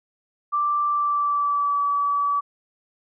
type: tone with pitch glide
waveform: sine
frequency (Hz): 1174.7 to 1146.5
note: D6 to D6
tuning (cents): 0 to -42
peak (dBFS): -19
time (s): 0.52-2.41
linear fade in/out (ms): 20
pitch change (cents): -42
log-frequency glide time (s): 0.86-1.82
effects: none